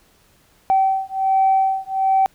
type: beating tone pair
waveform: sine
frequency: 769 / 770.3 Hz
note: G5 / G5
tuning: -33 / -30 cents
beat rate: 1.3 Hz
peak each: -17 dBFS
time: 0.7-2.26 s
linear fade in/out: 0 ms
effects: tanh soft clip ceiling -8 dBFS + pink hiss -56 dBFS RMS until 2.34 s